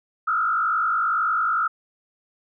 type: tone with frequency modulation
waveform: sine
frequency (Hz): 1337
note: E6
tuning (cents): +24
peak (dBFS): -19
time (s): 0.27-1.68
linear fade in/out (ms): 10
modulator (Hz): 51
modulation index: 1.6
effects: none